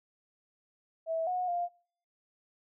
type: tone with pitch steps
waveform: sine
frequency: 652 / 728 / 700 Hz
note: E5 / F#5 / F5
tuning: -19 / -28 / +4 cents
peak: -29 dBFS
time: 1.06-1.69 s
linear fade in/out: 50 ms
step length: 210 ms
effects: noise-tail reverb RT60 0.6 s tail -26 dB re dry